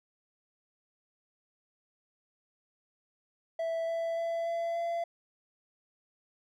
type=tone with pitch steps; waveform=triangle; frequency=659.3 / 664.3 / 669.3 / 674.3 / 679.4 Hz; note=E5 / E5 / E5 / E5 / F5; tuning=0 / +13 / +26 / +39 / -48 cents; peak=-28 dBFS; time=3.59-5.04 s; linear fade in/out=5 ms; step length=290 ms; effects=none